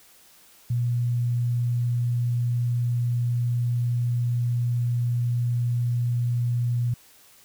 sine tone, 120.5 Hz, B2, 42 cents flat, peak -21 dBFS, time 0.7-6.94 s, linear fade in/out 5 ms, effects white hiss -54 dBFS RMS until 7.44 s

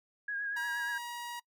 sine tone with vibrato, 1644 Hz, G#6, 18 cents flat, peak -33 dBFS, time 0.28-0.98 s, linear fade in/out 5 ms, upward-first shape triangle, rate 8.5 Hz, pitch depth 41 cents each way
sawtooth tone, 955 Hz, A#5, 42 cents sharp, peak -35 dBFS, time 0.56-1.4 s, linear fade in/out 10 ms
effects noise-tail reverb RT60 0.1 s tail -23 dB re dry

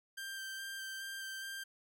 sawtooth tone with vibrato, 1575 Hz, G6, 8 cents sharp, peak -38 dBFS, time 0.17-1.64 s, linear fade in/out 10 ms, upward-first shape square, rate 2.4 Hz, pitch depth 10 cents each way, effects none

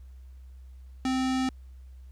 square tone with low-pass filter, 260 Hz, C4, 11 cents flat, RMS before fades -27 dBFS, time 1.05-1.49 s, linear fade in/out 2 ms, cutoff 6800 Hz, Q 0.95, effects added 64 Hz sine -44 dBFS peak until 2.11 s + pink hiss -70 dBFS RMS until 2.11 s

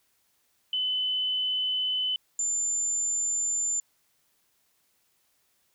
sine tone pair in turn, 3019 / 7160 Hz, F#7 / A8, +34 / +29 cents, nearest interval octave + minor third, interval 1495 cents, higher second, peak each -25 / -25 dBFS, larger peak neither, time 0.73-2.16 / 2.39-3.8 s, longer first, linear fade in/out 2 ms, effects white hiss -70 dBFS RMS until 5.74 s

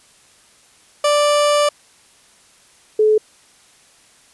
30% pulse / sine tone pair in turn, 587.3 / 429.8 Hz, D5 / A4, 0 / -41 cents, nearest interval perfect fourth, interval 541 cents, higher first, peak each -10 dBFS, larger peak neither, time 1.04-1.69 / 2.99-3.18 s, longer first, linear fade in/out 5 ms, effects white hiss -51 dBFS RMS until 4.33 s + resampled to 24000 Hz

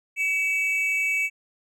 triangle tone pair together, 2268 / 2637 Hz, C#7 / E7, +39 / 0 cents, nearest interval minor third, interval 261 cents, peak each -22 / -24 dBFS, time 0.16-1.3 s, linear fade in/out 50 ms, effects none

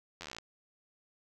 slowing click train, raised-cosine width 0.2 ms, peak -25 dBFS, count 13, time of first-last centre 0.21-0.385 s, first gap 11 ms, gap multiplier 1.05, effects none

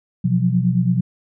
sine tone cluster, 125.5 / 174.2 / 183.3 Hz, B2 / F3 / F#3, +28 / -4 / -16 cents, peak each -19 dBFS, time 0.24-1.01 s, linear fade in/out 10 ms, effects none

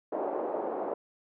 white band-pass noise, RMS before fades -33 dBFS, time 0.12-0.94 s, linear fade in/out 5 ms, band 320 to 740 Hz, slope 24 dB/octave, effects none

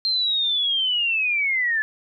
sine linear sweep, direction down, 4186 to 1711 Hz, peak -19 dBFS, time 0.05-1.82 s, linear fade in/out 0 ms, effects none

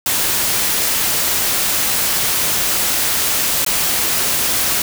white noise with dropouts, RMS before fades -17 dBFS, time 0.06-4.82 s, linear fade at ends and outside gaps 2 ms, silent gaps 3.648-3.663 s, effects none

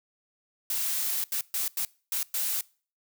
blue noise bursts at uneven times, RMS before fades -29 dBFS, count 6, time 0.7-1.24 / 1.32-1.41 / 1.54-1.68 / 1.77-1.85 / 2.12-2.23 / 2.34-2.61 s, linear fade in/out 2 ms, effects noise-tail reverb RT60 0.4 s tail -23 dB re dry

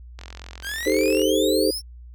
click train, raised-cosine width 0.2 ms, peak -21 dBFS, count 46, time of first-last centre 0.19-1.217 s, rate 43.8 Hz
sawtooth exponential sweep, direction up, 1530 to 5480 Hz, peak -24 dBFS, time 0.62-1.82 s, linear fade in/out 50 ms
sine chord, A half-diminished seventh, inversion second, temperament equal, 311.1 / 392 / 440 / 523.3 Hz, Eb4 / G4 / A4 / C5, 0 / 0 / 0 / 0 cents, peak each -23 dBFS, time 0.86-1.71 s, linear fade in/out 5 ms
effects added 60 Hz sine -39 dBFS peak until 2.14 s

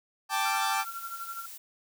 sawtooth chord, G suspended second, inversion none, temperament equal, 784 / 880 / 1174.7 Hz, G5 / A5 / D6, 0 / 0 / 0 cents, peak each -27 dBFS, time 0.29-0.85 s, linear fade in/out 50 ms
sine tone with tremolo, 1366 Hz, F6, 39 cents flat, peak -34 dBFS, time 0.45-1.46 s, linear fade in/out 5 ms, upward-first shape sine, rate 12 Hz, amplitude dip 70%
blue noise, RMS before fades -44 dBFS, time 0.79-1.58 s, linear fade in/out 10 ms
effects none

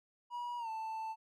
triangle tone with pitch glide, 965 to 884.9 Hz, B5 to A5, -40 to +10 cents, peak -36 dBFS, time 0.3-1.16 s, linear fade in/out 50 ms, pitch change -150 cents, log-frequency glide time 0.58-0.69 s, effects none

